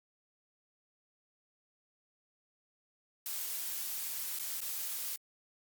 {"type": "noise with dropouts", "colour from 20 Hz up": "blue", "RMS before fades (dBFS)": -38, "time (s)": [3.26, 5.16], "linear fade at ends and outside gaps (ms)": 1, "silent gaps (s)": [[4.388, 4.396], [4.605, 4.616]], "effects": ["Opus 48 kbps"]}